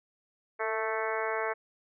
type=harmonic tone with a mistuned harmonic; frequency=220 Hz; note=A3; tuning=in tune; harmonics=2 / 3 / 4 / 5 / 6 / 7 / 8 / 9 / 10; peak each=-34 / -36 / -37 / -38 / -39 / -39 / -40 / -41 / -41 dBFS; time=0.59-1.54 s; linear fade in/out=20 ms; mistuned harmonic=2; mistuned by=+19 cents; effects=none